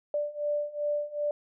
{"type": "beating tone pair", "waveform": "sine", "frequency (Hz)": [587.3, 589.9], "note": ["D5", "D5"], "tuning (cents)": [0, 8], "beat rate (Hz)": 2.6, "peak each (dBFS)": [-32, -30], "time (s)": [0.14, 1.31], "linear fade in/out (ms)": 2, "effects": []}